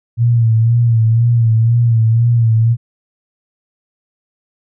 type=tone with vibrato; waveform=sine; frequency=115.4 Hz; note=A#2; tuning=17 cents flat; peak=-8 dBFS; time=0.17-2.77 s; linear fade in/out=50 ms; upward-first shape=sine; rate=2 Hz; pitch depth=57 cents each way; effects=none